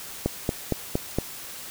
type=click train; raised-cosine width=2 ms; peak=-9 dBFS; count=5; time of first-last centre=0.26-1.186 s; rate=4.32 Hz; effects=white hiss -39 dBFS RMS until 1.7 s